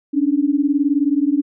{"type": "beating tone pair", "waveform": "sine", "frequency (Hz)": [277.2, 296.2], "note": ["C#4", "D4"], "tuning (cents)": [0, 15], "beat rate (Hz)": 19, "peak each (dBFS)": -17, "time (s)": [0.13, 1.42], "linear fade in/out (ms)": 20, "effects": []}